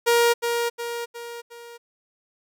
sawtooth tone with echo, 471.5 Hz, A#4, 20 cents sharp, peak -12 dBFS, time 0.06-0.34 s, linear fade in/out 20 ms, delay 360 ms, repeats 4, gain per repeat -6 dB, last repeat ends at 1.78 s, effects none

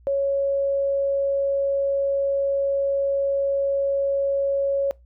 sine tone, 554 Hz, C#5, 1 cent flat, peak -19 dBFS, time 0.07-4.91 s, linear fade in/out 0 ms, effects noise-tail reverb RT60 0.2 s tail -23 dB re dry + added 60 Hz sine -49 dBFS peak until 5.05 s

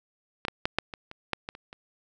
clicks, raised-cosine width 0.3 ms, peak -14 / -12 / -9 / -7 / -21 / -25 / -10 / -18 / -27 / -27 dBFS, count 10, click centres 0.451 / 0.483 / 0.655 / 0.786 / 0.938 / 1.114 / 1.333 / 1.489 / 1.551 / 1.729 s, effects none

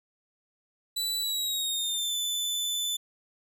sawtooth tone with pitch glide, 3963 to 3510 Hz, B7 to A7, +5 to -5 cents, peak -25 dBFS, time 0.96-2.97 s, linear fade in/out 10 ms, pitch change -210 cents, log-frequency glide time 1.19-2.16 s, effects none

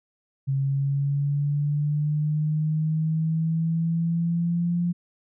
sine linear sweep, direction up, 135.7 to 174.61 Hz, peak -21 dBFS, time 0.47-4.93 s, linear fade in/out 20 ms, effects none

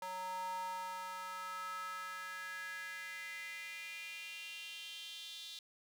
square tone with high-pass filter sweep, 185 Hz, F#3, in tune, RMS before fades -45 dBFS, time 0.02-5.59 s, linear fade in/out 2 ms, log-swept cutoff 800 to 3700 Hz, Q 5.2, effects none

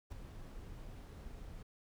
brown noise with ADSR envelope, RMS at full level -41 dBFS, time 0.1-1.63 s, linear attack 20 ms, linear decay 10 ms, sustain -8 dB, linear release 8 ms, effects none

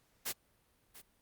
white noise with echo, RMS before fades -37 dBFS, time 0.25-0.33 s, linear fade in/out 20 ms, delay 690 ms, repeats 1, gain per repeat -15 dB, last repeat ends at 1.02 s, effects pink hiss -72 dBFS RMS until 1.21 s + Opus 48 kbps

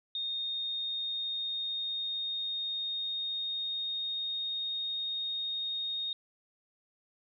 sine tone with pitch glide, 3687 to 3711 Hz, A#7 to A#7, -20 to -9 cents, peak -32 dBFS, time 0.15-6.13 s, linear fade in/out 2 ms, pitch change +11 cents, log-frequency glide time 0.36-4.76 s, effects none

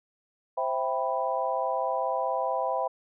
sine chord, C major seventh, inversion none, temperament equal, 523.3 / 659.3 / 784 / 987.8 Hz, C5 / E5 / G5 / B5, 0 / 0 / 0 / 0 cents, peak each -31 dBFS, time 0.57-2.88 s, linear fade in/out 10 ms, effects none

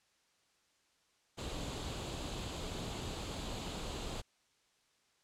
pink noise with comb filter, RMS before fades -41 dBFS, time 1.37-4.22 s, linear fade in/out 20 ms, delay 0.27 ms, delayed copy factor +0.5, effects white hiss -73 dBFS RMS until 5.23 s + low-pass 7000 Hz 12 dB/octave

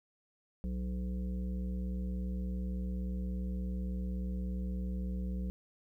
harmonic tone with a mistuned harmonic, 61.74 Hz, B1, in tune, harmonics 1 / 3 / 5 / 7 / 8, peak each -35 / -38 / -54 / -54 / -54 dBFS, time 0.64-5.5 s, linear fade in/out 0 ms, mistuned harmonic 8, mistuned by +54 cents, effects 12-bit

